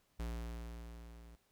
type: tone with level ramp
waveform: square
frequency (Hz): 57.8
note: A#1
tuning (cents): -14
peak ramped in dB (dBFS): -38 to -55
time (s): 0.19-1.36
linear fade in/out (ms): 10
effects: pink hiss -75 dBFS RMS until 1.51 s